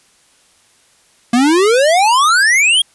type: exponential sweep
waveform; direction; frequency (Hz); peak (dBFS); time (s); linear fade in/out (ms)
square; up; 231 to 3322; -9; 1.33-2.82; 5
effects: white hiss -52 dBFS RMS until 2.94 s + resampled to 24000 Hz